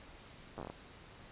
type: slowing click train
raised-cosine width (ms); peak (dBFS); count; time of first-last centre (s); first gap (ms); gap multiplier
1; -29; 8; 0.58-0.7; 9; 1.21
effects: pink hiss -55 dBFS RMS until 1.31 s + resampled to 8000 Hz